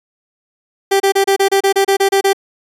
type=tone bursts; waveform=30% pulse; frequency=392 Hz; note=G4; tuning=in tune; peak=-7 dBFS; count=12; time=0.91-2.332 s; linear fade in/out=10 ms; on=91 ms; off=30 ms; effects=resampled to 32000 Hz